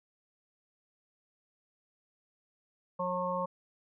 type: harmonic tone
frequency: 180.8 Hz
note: F#3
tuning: 40 cents flat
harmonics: 1 / 3 / 5 / 6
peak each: -39 / -34 / -37 / -35 dBFS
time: 2.99-3.46 s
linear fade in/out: 10 ms
effects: none